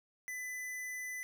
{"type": "tone", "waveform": "square", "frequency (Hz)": 2003, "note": "B6", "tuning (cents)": 24, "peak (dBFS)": -40, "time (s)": [0.28, 1.23], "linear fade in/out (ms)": 0, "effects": []}